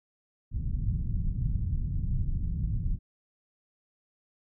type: low-pass noise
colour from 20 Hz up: pink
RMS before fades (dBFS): -29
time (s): 0.51-2.99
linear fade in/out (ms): 50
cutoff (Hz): 160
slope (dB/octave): 24
effects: none